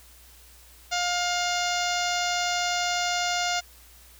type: harmonic tone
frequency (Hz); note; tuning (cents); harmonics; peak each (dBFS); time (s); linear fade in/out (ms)
708; F5; +23; 1 / 2 / 3 / 4 / 5 / 6 / 7 / 8 / 9 / 10; -28 / -31 / -33 / -34 / -35 / -36 / -36 / -37 / -38 / -38; 0.91-3.61; 20
effects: added 60 Hz sine -53 dBFS peak until 4.19 s + white hiss -53 dBFS RMS until 4.19 s